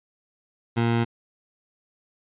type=tone; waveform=20% pulse; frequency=116.7 Hz; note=A#2; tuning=2 cents sharp; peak=-15 dBFS; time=0.76-1.05 s; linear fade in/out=20 ms; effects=resampled to 8000 Hz